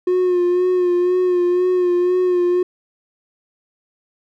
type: tone with vibrato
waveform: triangle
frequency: 359.4 Hz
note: F4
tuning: 50 cents sharp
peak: -11 dBFS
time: 0.07-2.63 s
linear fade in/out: 5 ms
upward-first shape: sine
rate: 2 Hz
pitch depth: 33 cents each way
effects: tanh soft clip ceiling -7 dBFS